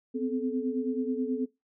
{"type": "tone cluster", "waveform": "sine", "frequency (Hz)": [251.4, 260.7, 433.3], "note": ["B3", "C4", "A4"], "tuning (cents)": [31, -6, -27], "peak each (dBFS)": [-31, -32, -33], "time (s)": [0.14, 1.46], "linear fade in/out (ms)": 20, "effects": ["noise-tail reverb RT60 0.2 s tail -19 dB re dry"]}